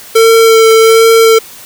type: tone with vibrato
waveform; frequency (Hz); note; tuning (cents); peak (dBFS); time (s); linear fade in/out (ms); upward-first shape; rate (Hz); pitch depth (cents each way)
square; 450; A4; +39; -3; 0.15-1.39; 10; sine; 1.3; 14
effects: white hiss -32 dBFS RMS until 1.65 s